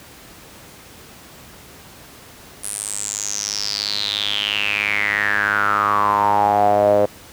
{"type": "tone with band-pass filter sweep", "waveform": "sawtooth", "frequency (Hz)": 103, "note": "G#2", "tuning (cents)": -14, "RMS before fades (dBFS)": -19, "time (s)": [2.63, 7.06], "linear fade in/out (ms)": 10, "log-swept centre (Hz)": [10000, 550], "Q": 8.4, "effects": ["pink hiss -42 dBFS RMS until 7.32 s", "high-pass 60 Hz 12 dB/octave"]}